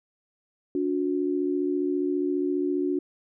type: tone pair together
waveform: sine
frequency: 287.9 / 362.7 Hz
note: D4 / F#4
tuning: -34 / -34 cents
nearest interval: major third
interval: 400 cents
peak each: -26 dBFS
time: 0.75-2.99 s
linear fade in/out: 2 ms
effects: none